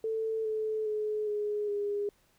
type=tone with pitch steps; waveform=sine; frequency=443.5 / 434.6 / 425.9 / 417.4 / 409 Hz; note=A4 / A4 / G#4 / G#4 / G#4; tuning=+14 / -21 / +44 / +9 / -26 cents; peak=-29 dBFS; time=0.04-2.09 s; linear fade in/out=2 ms; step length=410 ms; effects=pink hiss -68 dBFS RMS until 2.38 s